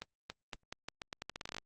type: accelerating click train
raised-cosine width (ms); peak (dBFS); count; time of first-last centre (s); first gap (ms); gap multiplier
0.2; -23; 17; 0.02-1.584; 280; 0.83
effects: Opus 24 kbps